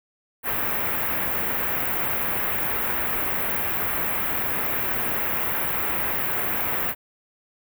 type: band-stop noise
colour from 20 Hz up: white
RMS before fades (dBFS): -25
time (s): 0.43-6.95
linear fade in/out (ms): 50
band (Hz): 2300 to 15000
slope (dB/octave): 24
effects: none